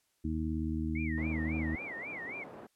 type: harmonic tone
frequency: 79 Hz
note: D#2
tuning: 27 cents sharp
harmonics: 1 / 2 / 3 / 4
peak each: -35 / -40 / -36 / -37 dBFS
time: 0.24-1.76 s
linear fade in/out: 10 ms
type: tone with vibrato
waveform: sine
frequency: 2093 Hz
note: C7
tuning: in tune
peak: -39 dBFS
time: 0.95-2.44 s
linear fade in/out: 5 ms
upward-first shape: sine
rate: 3.7 Hz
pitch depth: 240 cents each way
type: band-pass noise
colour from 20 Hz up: pink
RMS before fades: -48 dBFS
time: 1.17-2.67 s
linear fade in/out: 10 ms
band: 250 to 870 Hz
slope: 12 dB/octave
effects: white hiss -75 dBFS RMS until 2.75 s + low-pass 12000 Hz 12 dB/octave